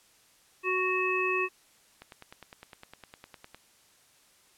harmonic tone, 370 Hz, F#4, in tune, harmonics 1 / 3 / 5 / 7, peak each -30 / -32 / -36 / -29 dBFS, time 0.63-1.49 s, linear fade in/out 50 ms
click train, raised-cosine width 0.3 ms, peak -29 dBFS, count 16, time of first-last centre 2.02-3.546 s, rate 9.83 Hz
effects white hiss -62 dBFS RMS until 4.57 s + low-pass 11000 Hz 12 dB/octave

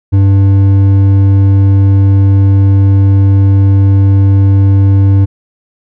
triangle tone with hard clipping, 98 Hz, G2, in tune, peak -5 dBFS, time 0.12-5.26 s, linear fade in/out 20 ms, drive 10 dB, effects none

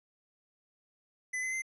square tone with pitch steps, 2011 / 2043 / 2075 Hz, B6 / C7 / C7, +31 / -42 / -15 cents, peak -33 dBFS, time 1.33-1.621 s, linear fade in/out 10 ms, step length 97 ms, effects resampled to 24000 Hz

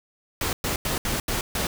pink noise bursts at uneven times, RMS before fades -26 dBFS, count 6, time 0.41-0.53 / 0.64-0.76 / 0.85-0.98 / 1.05-1.2 / 1.28-1.41 / 1.55-1.67 s, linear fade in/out 2 ms, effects none

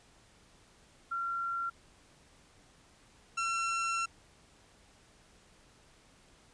sine / 30% pulse tone pair in turn, 1372 / 1353.9 Hz, F6 / E6, -31 / +46 cents, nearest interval unison, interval 23 cents, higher first, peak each -32 / -28 dBFS, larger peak second, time 1.11-1.7 / 3.37-4.06 s, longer second, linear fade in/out 10 ms, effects pink hiss -62 dBFS RMS until 6.53 s + resampled to 22050 Hz

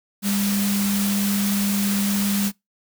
sine tone in noise, 200.9 Hz, G3, 43 cents sharp, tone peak -20 dBFS, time 0.22-2.52 s, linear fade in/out 50 ms, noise white, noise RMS -27 dBFS, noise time 0.22-2.52 s, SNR +4 dB, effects noise-tail reverb RT60 0.2 s tail -25 dB re dry

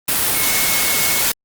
sine tone in noise, 2185 Hz, C#7, 26 cents flat, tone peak -24 dBFS, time 0.34-1.21 s, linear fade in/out 5 ms, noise white, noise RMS -17 dBFS, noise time 0.08-1.32 s, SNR -10 dB, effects Opus 32 kbps

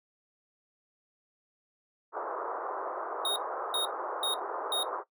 white band-pass noise, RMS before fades -36 dBFS, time 2.12-5.04 s, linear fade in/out 50 ms, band 370 to 1300 Hz, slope 48 dB/octave
square tone bursts, 3729 Hz, A#7, in tune, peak -28 dBFS, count 4, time 3.25-4.83 s, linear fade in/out 2 ms, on 110 ms, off 380 ms
effects noise-tail reverb RT60 0.1 s tail -17 dB re dry

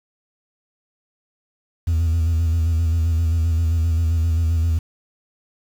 sine tone with vibrato, 82.41 Hz, E2, in tune, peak -13 dBFS, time 1.87-4.79 s, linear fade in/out 10 ms, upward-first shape square, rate 7.6 Hz, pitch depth 41 cents each way, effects tanh soft clip ceiling -15 dBFS + 7-bit

